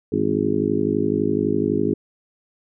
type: harmonic tone with a mistuned harmonic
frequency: 51.91 Hz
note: G#1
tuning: in tune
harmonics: 2 / 3 / 4 / 5 / 6 / 7 / 8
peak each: -31 / -30 / -27 / -24 / -24 / -25 / -24 dBFS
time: 0.12-1.94 s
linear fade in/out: 5 ms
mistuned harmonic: 3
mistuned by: +77 cents
effects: none